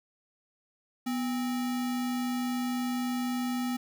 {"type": "tone with sample-and-hold", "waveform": "sine", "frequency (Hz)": 246.9, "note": "B3", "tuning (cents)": 0, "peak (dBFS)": -28, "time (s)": [1.06, 3.77], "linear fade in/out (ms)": 10, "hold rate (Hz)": 1050, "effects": []}